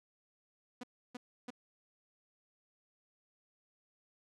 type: tone bursts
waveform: sawtooth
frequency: 246.9 Hz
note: B3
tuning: in tune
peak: -38 dBFS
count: 3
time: 0.81-1.505 s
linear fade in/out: 5 ms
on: 25 ms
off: 310 ms
effects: low-pass 8000 Hz 12 dB/octave